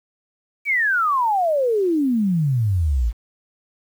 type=exponential sweep; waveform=sine; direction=down; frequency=2349 to 51.91 Hz; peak=-16 dBFS; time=0.65-3.13 s; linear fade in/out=50 ms; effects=8-bit